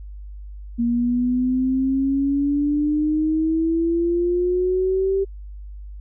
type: exponential sweep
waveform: sine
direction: up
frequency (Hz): 234.4 to 392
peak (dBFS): -17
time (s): 0.78-5.25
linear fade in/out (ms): 20
effects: added 50 Hz sine -33 dBFS peak until 6 s